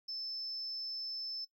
triangle tone, 5270 Hz, E8, 1 cent flat, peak -35 dBFS, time 0.08-1.45 s, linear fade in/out 10 ms, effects noise-tail reverb RT60 0.1 s tail -20 dB re dry + tanh soft clip ceiling -36 dBFS

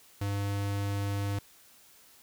square tone, 100.4 Hz, G2, 42 cents sharp, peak -30 dBFS, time 0.21-1.39 s, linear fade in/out 5 ms, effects white hiss -58 dBFS RMS until 2.22 s

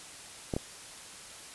clicks, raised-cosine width 2 ms, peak -17 dBFS, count 2, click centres 0.538 / 0.565 s, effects white hiss -47 dBFS RMS until 1.54 s + resampled to 24000 Hz

